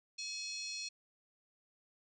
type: harmonic tone with a mistuned harmonic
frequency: 853 Hz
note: G#5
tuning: 46 cents sharp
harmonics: 3 / 4 / 5 / 6 / 7 / 8 / 9 / 10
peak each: -46 / -53 / -43 / -55 / -46 / -55 / -59 / -60 dBFS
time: 0.18-0.89 s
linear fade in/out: 10 ms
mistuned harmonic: 7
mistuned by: -85 cents
effects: none